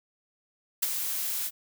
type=noise with ADSR envelope; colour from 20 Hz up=blue; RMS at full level=-23 dBFS; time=0.82-1.51 s; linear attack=12 ms; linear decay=24 ms; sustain=-8 dB; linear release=47 ms; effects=none